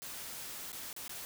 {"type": "noise with dropouts", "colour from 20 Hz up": "white", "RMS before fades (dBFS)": -44, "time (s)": [0.02, 1.25], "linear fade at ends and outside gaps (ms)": 0, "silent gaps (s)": [[0.719, 0.729], [0.929, 0.964], [1.079, 1.094]], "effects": []}